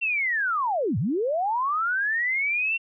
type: linear two-way sweep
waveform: sine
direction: down then up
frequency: 2742 to 94 to 2742 Hz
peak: -22 dBFS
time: 0.01-2.78 s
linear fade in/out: 20 ms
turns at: 0.98 s
effects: none